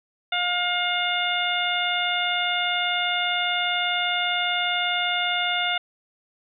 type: harmonic tone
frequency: 711 Hz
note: F5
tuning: 31 cents sharp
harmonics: 1 / 2 / 3 / 4 / 5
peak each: -28 / -28 / -28 / -28 / -28 dBFS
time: 0.32-5.78 s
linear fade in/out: 5 ms
effects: none